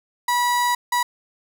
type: tone bursts at uneven times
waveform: 35% pulse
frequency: 973 Hz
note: B5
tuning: 26 cents flat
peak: -16 dBFS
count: 2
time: 0.28-0.75 / 0.92-1.03 s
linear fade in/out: 5 ms
effects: none